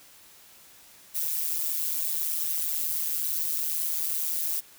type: noise with amplitude modulation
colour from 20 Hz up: violet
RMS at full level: -25 dBFS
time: 1.14-4.61 s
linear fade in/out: 20 ms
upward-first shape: sine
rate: 158 Hz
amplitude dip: 85%
effects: white hiss -53 dBFS RMS until 4.78 s